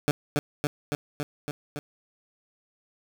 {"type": "tone with echo", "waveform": "15% pulse", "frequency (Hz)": 146.83, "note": "D3", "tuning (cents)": 0, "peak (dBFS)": -14, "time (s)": [0.08, 0.11], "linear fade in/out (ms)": 0, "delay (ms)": 280, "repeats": 6, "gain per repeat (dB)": -2, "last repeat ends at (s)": 1.79, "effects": []}